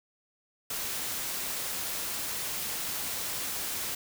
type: noise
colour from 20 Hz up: white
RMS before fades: -34 dBFS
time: 0.7-3.95 s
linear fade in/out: 5 ms
effects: none